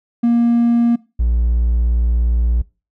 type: tone pair in turn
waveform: triangle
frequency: 235.6 / 58.54 Hz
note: A#3 / A#1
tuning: +19 / +8 cents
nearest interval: 2 octaves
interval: 2411 cents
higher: first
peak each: -8 / -10 dBFS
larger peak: first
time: 0.23-0.96 / 1.19-2.62 s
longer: second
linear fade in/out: 10 ms
effects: noise-tail reverb RT60 0.3 s tail -23 dB re dry + tanh soft clip ceiling -5 dBFS